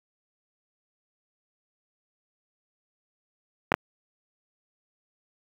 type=clicks; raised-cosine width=0.5 ms; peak=-4 dBFS; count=2; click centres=3.719 / 3.741 s; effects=high-pass 100 Hz 12 dB/octave + 7-bit